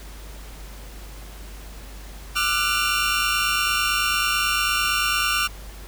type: tone cluster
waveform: 25% pulse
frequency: 1190 / 1358 / 1474 / 2765 Hz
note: D6 / F6 / F#6 / F7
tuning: +22 / -49 / -7 / -18 cents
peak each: -22 dBFS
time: 2.35-5.48 s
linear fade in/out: 20 ms
effects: added 50 Hz sine -37 dBFS peak until 5.87 s + pink hiss -44 dBFS RMS until 5.87 s